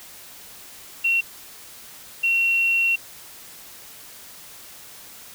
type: tone bursts at uneven times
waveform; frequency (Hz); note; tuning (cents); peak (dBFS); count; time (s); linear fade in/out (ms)
sine; 2730; F7; -40; -17; 2; 1.04-1.21 / 2.23-2.96; 10
effects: white hiss -43 dBFS RMS until 5.34 s